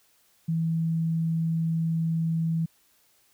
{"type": "tone", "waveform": "sine", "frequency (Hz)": 163.5, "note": "E3", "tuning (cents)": -14, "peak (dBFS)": -23, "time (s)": [0.48, 2.66], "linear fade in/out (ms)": 10, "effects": ["white hiss -64 dBFS RMS until 3.33 s"]}